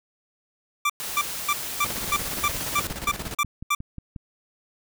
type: tone bursts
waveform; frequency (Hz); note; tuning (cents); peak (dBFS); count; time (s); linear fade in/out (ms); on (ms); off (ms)
25% pulse; 1174.7; D6; 0; -16; 10; 0.85-3.75; 5; 47; 270
type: noise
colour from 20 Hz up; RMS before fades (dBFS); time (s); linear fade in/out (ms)
white; -32; 1-2.87; 0
type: noise with tremolo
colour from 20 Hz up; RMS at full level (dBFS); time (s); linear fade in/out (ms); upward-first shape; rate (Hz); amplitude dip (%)
pink; -32; 1.84-3.35; 5; square; 17; 60
type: click train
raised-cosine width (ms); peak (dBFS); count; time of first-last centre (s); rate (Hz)
5; -23; 8; 2.91-4.162; 5.59
effects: none